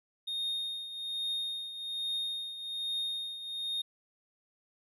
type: tone with tremolo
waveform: triangle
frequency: 3694 Hz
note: A#7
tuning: 16 cents flat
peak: -29 dBFS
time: 0.27-3.82 s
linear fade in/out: 10 ms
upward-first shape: triangle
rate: 1.2 Hz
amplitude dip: 70%
effects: resampled to 32000 Hz